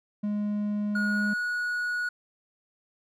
triangle tone, 207.7 Hz, G#3, in tune, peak -24 dBFS, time 0.23-1.34 s, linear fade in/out 10 ms
triangle tone with pitch glide, 1445 to 1459.3 Hz, F#6 to F#6, -41 to -24 cents, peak -25 dBFS, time 0.95-2.09 s, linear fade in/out 5 ms, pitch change +17 cents, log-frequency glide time 1.06-1.39 s
effects none

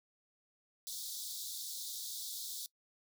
pink high-pass noise, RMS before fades -43 dBFS, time 0.87-2.66 s, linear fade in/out 0 ms, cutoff 3500 Hz, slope 96 dB/octave, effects noise-tail reverb RT60 0.1 s tail -22 dB re dry

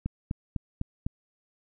click train, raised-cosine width 5 ms, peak -17 dBFS, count 5, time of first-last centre 0.06-1.065 s, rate 3.98 Hz, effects none

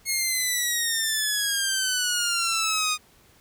10% pulse exponential sweep, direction down, 2172 to 1229 Hz, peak -14 dBFS, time 0.05-2.98 s, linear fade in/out 50 ms, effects pink hiss -57 dBFS RMS until 3.4 s

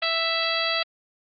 harmonic tone, 660 Hz, E5, 2 cents sharp, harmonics 1 / 2 / 3 / 4 / 5 / 6 / 7, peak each -30 / -30 / -30 / -30 / -30 / -30 / -30 dBFS, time 0.02-0.83 s, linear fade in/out 5 ms, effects Opus 24 kbps

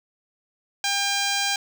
5% pulse tone with notch filter, 800 Hz, G5, 35 cents sharp, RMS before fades -24 dBFS, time 0.84-1.56 s, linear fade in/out 2 ms, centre 11000 Hz, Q 0.68, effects none

